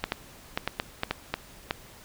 clicks, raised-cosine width 0.3 ms, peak -10 dBFS, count 9, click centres 0.04 / 0.121 / 0.575 / 0.676 / 0.799 / 1.034 / 1.11 / 1.34 / 1.709 s, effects pink hiss -50 dBFS RMS until 2.04 s

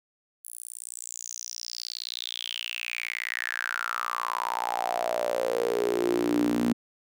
sawtooth tone with high-pass filter sweep, 59.2 Hz, A#1, 27 cents sharp, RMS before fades -30 dBFS, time 0.44-6.73 s, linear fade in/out 10 ms, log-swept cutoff 11000 to 240 Hz, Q 8, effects none

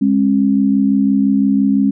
sine tone pair together, 204.8 / 270.7 Hz, G#3 / C#4, -24 / -41 cents, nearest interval perfect fourth, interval 483 cents, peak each -13 dBFS, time 0.01-1.91 s, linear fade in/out 10 ms, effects none

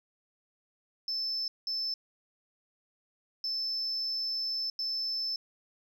sine tone bursts at uneven times, 5274 Hz, E8, in tune, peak -29 dBFS, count 4, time 1.08-1.48 / 1.67-1.94 / 3.44-4.7 / 4.79-5.36 s, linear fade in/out 2 ms, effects tanh soft clip ceiling -27 dBFS

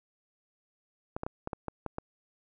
clicks, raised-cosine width 1 ms, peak -20 dBFS, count 8, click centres 1.165 / 1.234 / 1.265 / 1.474 / 1.532 / 1.683 / 1.863 / 1.984 s, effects none

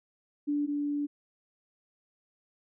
sine tone pair in turn, 291.4 / 290.3 Hz, D4 / D4, -13 / -20 cents, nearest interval unison, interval 7 cents, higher first, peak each -26 / -28 dBFS, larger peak first, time 0.47-0.67 / 0.67-1.07 s, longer second, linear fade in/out 20 ms, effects none

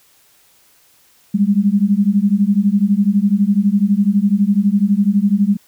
sine beating tone pair, 196 / 208 Hz, G3 / G#3, 0 / +3 cents, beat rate 12 Hz, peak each -14 dBFS, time 1.34-5.57 s, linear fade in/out 10 ms, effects white hiss -53 dBFS RMS until 5.67 s

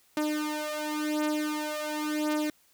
sawtooth beating tone pair, 302.4 / 303.33 Hz, D#4 / D#4, -49 / -44 cents, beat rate 0.93 Hz, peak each -27 / -28 dBFS, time 0.17-2.5 s, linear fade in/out 2 ms, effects white hiss -64 dBFS RMS until 2.73 s

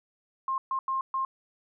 sine tone bursts at uneven times, 1063 Hz, C6, 27 cents sharp, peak -26 dBFS, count 4, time 0.48-0.58 / 0.71-0.79 / 0.88-1.01 / 1.14-1.25 s, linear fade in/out 2 ms, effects none

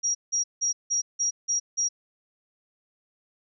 sine tone bursts, 5690 Hz, F8, 31 cents sharp, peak -22 dBFS, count 7, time 0.03-1.89 s, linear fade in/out 20 ms, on 120 ms, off 170 ms, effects none

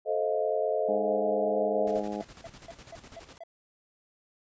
sine chord, F dominant seventh, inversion first, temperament just, 436.5 / 523.8 / 628.6 / 698.5 Hz, A4 / C5 / Eb5 / F5, -14 / +2 / +18 / 0 cents, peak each -30 / -32 / -29 / -34 dBFS, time 0.05-2.02 s, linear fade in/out 50 ms
harmonic tone, 103.83 Hz, G#2, in tune, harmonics 2 / 3 / 4 / 5 / 6 / 7 / 8, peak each -36 / -38 / -39 / -40 / -41 / -41 / -42 dBFS, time 0.88-2.22 s, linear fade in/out 10 ms
pink noise with tremolo, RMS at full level -48 dBFS, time 1.87-3.38 s, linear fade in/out 2 ms, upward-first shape square, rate 12 Hz, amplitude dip 60%
triangle tone bursts, 670 Hz, E5, 28 cents sharp, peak -38 dBFS, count 6, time 2.2-3.436 s, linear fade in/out 2 ms, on 31 ms, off 210 ms
effects resampled to 16000 Hz

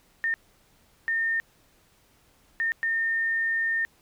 sine tone bursts at uneven times, 1820 Hz, A#6, 42 cents flat, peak -23 dBFS, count 4, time 0.24-0.34 / 1.08-1.4 / 2.6-2.72 / 2.83-3.85 s, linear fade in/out 0 ms, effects pink hiss -62 dBFS RMS until 4.01 s

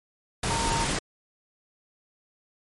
sine tone in noise, 920 Hz, A#5, 23 cents flat, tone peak -28 dBFS, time 0.5-0.85 s, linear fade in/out 5 ms, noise pink, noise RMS -27 dBFS, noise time 0.43-0.99 s, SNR -4 dB, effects MP3 48 kbps

